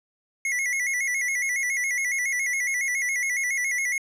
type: tone with vibrato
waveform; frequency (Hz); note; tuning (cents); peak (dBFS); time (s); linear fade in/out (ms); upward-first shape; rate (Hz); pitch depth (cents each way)
square; 2064; C7; -24; -24; 0.45-3.98; 2; square; 7.2; 81
effects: low-pass 12000 Hz 12 dB/octave